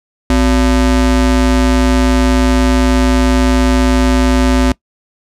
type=ring-modulated tone; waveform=square; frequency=157.6 Hz; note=D#3; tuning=23 cents sharp; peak=-6 dBFS; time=0.3-4.72 s; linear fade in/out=2 ms; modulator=99 Hz; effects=noise-tail reverb RT60 0.1 s tail -22 dB re dry + low-pass 9000 Hz 12 dB/octave